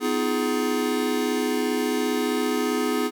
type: chord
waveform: square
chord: F half-diminished seventh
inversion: second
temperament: just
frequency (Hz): 251.4 / 314.3 / 349.2 / 419.1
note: Cb4 / Eb4 / F4 / Ab4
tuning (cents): +31 / +18 / 0 / +16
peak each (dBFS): -27 / -29 / -32 / -27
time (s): 0-3.11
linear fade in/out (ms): 50
effects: none